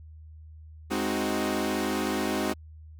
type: chord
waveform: sawtooth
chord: Ab dominant seventh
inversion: none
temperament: equal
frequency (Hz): 207.7 / 261.6 / 311.1 / 370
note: Ab3 / C4 / Eb4 / Gb4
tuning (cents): 0 / 0 / 0 / 0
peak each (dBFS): -28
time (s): 0.9-2.54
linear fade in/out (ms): 20
effects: added 78 Hz sine -44 dBFS peak until 2.99 s